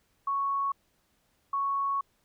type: tone pair in turn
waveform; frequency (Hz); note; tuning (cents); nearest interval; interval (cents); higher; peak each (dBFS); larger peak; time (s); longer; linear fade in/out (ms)
sine; 1108.7 / 1108.7; C#6 / C#6; 0 / 0; unison; 0; neither; -26; neither; 0.27-0.72 / 1.53-2.01; second; 5
effects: pink hiss -71 dBFS RMS until 2.24 s